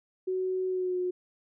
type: tone with pitch glide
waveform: sine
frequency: 372.5 to 362.3 Hz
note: F#4 to F#4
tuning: +12 to -36 cents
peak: -27 dBFS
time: 0.27-1.11 s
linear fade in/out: 10 ms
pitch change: -48 cents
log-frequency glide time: 0.68-0.98 s
effects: none